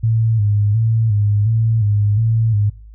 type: tone with vibrato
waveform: sine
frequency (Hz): 107.9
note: A2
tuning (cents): -33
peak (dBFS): -12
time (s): 0.03-2.7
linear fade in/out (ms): 10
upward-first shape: square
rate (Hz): 1.4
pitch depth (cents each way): 73
effects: noise-tail reverb RT60 0.4 s tail -25 dB re dry + added 53 Hz sine -36 dBFS peak until 2.94 s